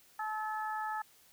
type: harmonic tone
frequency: 431.6 Hz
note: A4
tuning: 33 cents flat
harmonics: 2 / 3 / 4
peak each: -36 / -40 / -42 dBFS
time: 0.19-1.02 s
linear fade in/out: 5 ms
effects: white hiss -63 dBFS RMS until 1.32 s